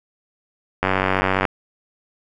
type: click train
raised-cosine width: 0.5 ms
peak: -3 dBFS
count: 60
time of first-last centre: 0.83-1.452 s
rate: 94.8 Hz
effects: none